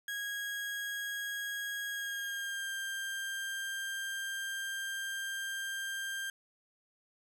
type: tone with pitch glide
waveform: 35% pulse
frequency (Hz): 1645 to 1589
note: G#6 to G6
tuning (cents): -17 to +23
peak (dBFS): -34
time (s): 0.08-6.3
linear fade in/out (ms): 2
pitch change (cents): -60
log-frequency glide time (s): 1.89-2.72
effects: none